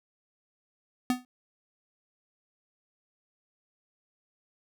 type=tone with exponential decay; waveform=square; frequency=250 Hz; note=B3; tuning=21 cents sharp; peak=-21 dBFS; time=1.1-1.25 s; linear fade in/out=1 ms; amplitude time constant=32 ms; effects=none